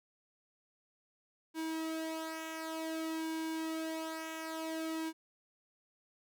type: tone with flanger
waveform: sawtooth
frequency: 321.1 Hz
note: E4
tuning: 45 cents flat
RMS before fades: -39 dBFS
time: 1.54-5.13 s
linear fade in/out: 50 ms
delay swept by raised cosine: 1.5 to 2.9 ms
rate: 0.54 Hz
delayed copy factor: -0.6
effects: none